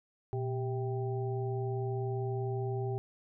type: harmonic tone with a mistuned harmonic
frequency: 130.81 Hz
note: C3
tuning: in tune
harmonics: 1 / 3 / 5 / 6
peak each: -33 / -36 / -50 / -43 dBFS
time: 0.33-2.98 s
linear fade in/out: 0 ms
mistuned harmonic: 1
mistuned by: -150 cents
effects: none